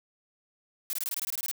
blue noise bursts, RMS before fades -32 dBFS, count 12, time 0.9-1.514 s, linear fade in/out 0 ms, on 31 ms, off 22 ms, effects none

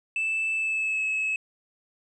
triangle tone with pitch glide, 2637 to 2584 Hz, E7 to E7, 0 to -35 cents, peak -22 dBFS, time 0.16-1.36 s, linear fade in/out 2 ms, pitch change -35 cents, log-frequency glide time 0.54-1.04 s, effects tanh soft clip ceiling -19 dBFS + resampled to 24000 Hz

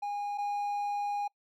triangle tone pair in turn, 818 / 818 Hz, G#5 / G#5, -26 / -26 cents, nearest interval unison, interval 0 cents, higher neither, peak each -30 / -28 dBFS, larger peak second, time 0.02-0.38 / 0.38-1.28 s, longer second, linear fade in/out 10 ms, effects noise-tail reverb RT60 0.1 s tail -25 dB re dry

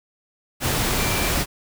sine tone in noise, 2349 Hz, D7, in tune, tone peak -30 dBFS, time 0.96-1.32 s, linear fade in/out 50 ms, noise pink, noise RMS -22 dBFS, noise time 0.6-1.46 s, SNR -11 dB, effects none

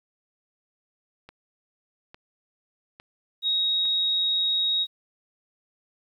click train, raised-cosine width 0.3 ms, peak -28 dBFS, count 4, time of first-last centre 1.29-3.854 s, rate 1.17 Hz
sine tone, 3779 Hz, A#7, 23 cents sharp, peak -21 dBFS, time 3.42-4.87 s, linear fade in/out 50 ms
effects 10-bit

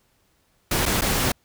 pink noise with dropouts, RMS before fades -22 dBFS, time 0.71-1.32 s, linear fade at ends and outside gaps 5 ms, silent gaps 0.856-0.86 / 1.011-1.018 s, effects pink hiss -65 dBFS RMS until 1.44 s

